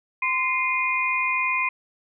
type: tone cluster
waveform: sine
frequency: 1030 / 2101 / 2458 Hz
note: C6 / C7 / D#7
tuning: -28 / +7 / -22 cents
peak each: -26 / -26 / -24 dBFS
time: 0.22-1.69 s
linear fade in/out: 5 ms
effects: none